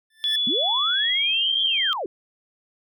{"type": "tone with exponential growth", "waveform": "25% pulse", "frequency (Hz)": 1762, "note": "A6", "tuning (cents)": 2, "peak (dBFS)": -22, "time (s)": [0.1, 0.36], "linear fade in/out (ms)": 5, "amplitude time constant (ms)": 56}
{"type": "tone with pitch glide", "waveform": "sine", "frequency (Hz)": [3420, 3173], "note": ["A7", "G7"], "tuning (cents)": [-50, 20], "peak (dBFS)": -20, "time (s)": [0.24, 1.93], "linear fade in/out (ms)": 0, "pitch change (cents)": -130, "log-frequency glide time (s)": [0.9, 1.35]}
{"type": "linear two-way sweep", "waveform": "sine", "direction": "up then down", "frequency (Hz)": [199.4, 3409, 322.6], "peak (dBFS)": -25, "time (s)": [0.47, 2.06], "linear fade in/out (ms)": 2, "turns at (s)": 1.62}
{"effects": []}